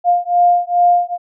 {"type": "beating tone pair", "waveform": "sine", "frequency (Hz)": [703, 705.4], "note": ["F5", "F5"], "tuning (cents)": [11, 17], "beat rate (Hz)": 2.4, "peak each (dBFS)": -13, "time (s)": [0.04, 1.18], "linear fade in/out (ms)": 50, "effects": []}